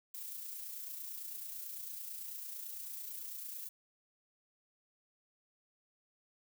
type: noise with amplitude modulation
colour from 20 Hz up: violet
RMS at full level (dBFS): -43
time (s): 0.14-3.69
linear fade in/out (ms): 5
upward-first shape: sine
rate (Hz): 29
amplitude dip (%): 40
effects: none